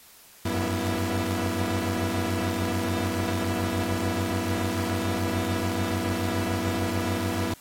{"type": "tone cluster", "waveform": "sawtooth", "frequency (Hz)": [91.4, 98.3, 242.5, 330.9], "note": ["F#2", "G2", "B3", "E4"], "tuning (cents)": [-21, 5, -31, 7], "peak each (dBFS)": -27, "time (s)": [0.45, 7.54], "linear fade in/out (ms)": 5, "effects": ["white hiss -52 dBFS RMS until 7.6 s", "AAC 48 kbps"]}